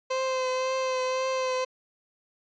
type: tone with vibrato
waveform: 30% pulse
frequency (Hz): 518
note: C5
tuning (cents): -17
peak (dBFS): -23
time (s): 0.1-1.65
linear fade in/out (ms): 10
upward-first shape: triangle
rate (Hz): 1.9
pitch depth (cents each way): 24
effects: resampled to 16000 Hz